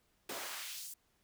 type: noise with high-pass filter sweep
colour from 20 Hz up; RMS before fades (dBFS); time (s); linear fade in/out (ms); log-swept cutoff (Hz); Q
pink; -44; 0.29-0.94; 5; 310 to 9000; 1
effects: pink hiss -75 dBFS RMS until 1.23 s